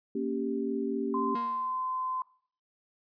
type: chord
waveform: sine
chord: G diminished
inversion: first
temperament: equal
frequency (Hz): 233.1 / 277.2 / 392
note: Bb3 / Db4 / G4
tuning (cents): 0 / 0 / 0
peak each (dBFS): -33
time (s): 0.15-1.35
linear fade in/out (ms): 5
type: tone with pitch glide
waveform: sine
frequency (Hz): 1035 to 1029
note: C6 to C6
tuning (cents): -19 to -29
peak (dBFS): -30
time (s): 1.14-2.22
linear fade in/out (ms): 2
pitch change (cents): -10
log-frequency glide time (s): 1.55-1.71
type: tone with exponential decay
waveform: 40% pulse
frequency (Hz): 234.6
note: A#3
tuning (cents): +11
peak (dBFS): -33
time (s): 1.35-1.86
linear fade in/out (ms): 5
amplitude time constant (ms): 110
effects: noise-tail reverb RT60 0.5 s tail -19 dB re dry + resampled to 11025 Hz